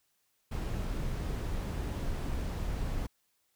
brown noise, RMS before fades -34 dBFS, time 0.51-3.07 s, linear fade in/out 10 ms, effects white hiss -75 dBFS RMS until 3.55 s

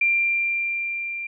sine tone with level ramp, 2376 Hz, D7, 20 cents sharp, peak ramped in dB -16 to -28 dBFS, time 0.01-1.27 s, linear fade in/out 5 ms, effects none

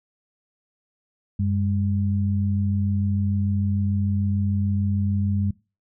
sine tone pair together, 95.5 / 202.2 Hz, G2 / G#3, -45 / -46 cents, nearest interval octave + minor second, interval 1299 cents, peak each -21 / -25 dBFS, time 1.39-5.51 s, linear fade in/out 5 ms, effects noise-tail reverb RT60 0.3 s tail -22 dB re dry

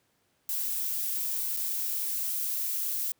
violet noise with dropouts, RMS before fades -31 dBFS, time 0.49-3.12 s, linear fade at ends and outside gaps 2 ms, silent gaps 1.566-1.57 s, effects pink hiss -71 dBFS RMS until 3.19 s + high-pass 100 Hz 12 dB/octave

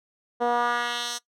10% pulse tone with band-pass filter sweep, 240 Hz, B3, 49 cents flat, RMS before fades -26 dBFS, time 0.4-1.19 s, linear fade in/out 20 ms, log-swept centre 530 to 6200 Hz, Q 1.4, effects noise-tail reverb RT60 0.1 s tail -20 dB re dry

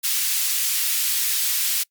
white high-pass noise, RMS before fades -22 dBFS, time 0.03-1.84 s, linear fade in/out 20 ms, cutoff 2400 Hz, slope 12 dB/octave, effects noise-tail reverb RT60 0.1 s tail -24 dB re dry + Opus 48 kbps

